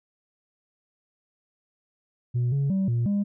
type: tone with pitch steps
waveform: sine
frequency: 122 / 139.5 / 192.6 / 118.3 / 202.3 Hz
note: B2 / C#3 / G3 / A#2 / G#3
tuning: -21 / +11 / -30 / +26 / -45 cents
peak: -19 dBFS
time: 2.34-3.24 s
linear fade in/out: 20 ms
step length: 180 ms
effects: tanh soft clip ceiling -20 dBFS